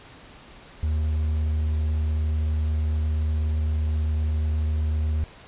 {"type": "tone with vibrato", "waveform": "triangle", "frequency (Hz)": 77, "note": "D#2", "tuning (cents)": -17, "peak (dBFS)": -19, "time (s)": [0.83, 5.24], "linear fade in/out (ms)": 0, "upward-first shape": "sine", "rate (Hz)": 19, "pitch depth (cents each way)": 9, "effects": ["pink hiss -47 dBFS RMS until 5.47 s", "resampled to 8000 Hz"]}